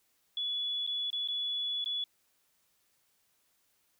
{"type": "tone with dropouts", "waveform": "sine", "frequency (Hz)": 3414, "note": "G#7", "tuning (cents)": 47, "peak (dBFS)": -31, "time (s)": [0.37, 2.04], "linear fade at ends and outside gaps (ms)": 2, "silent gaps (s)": [[0.866, 0.874], [1.103, 1.129], [1.276, 1.285], [1.843, 1.859]], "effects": ["white hiss -73 dBFS RMS until 3.99 s"]}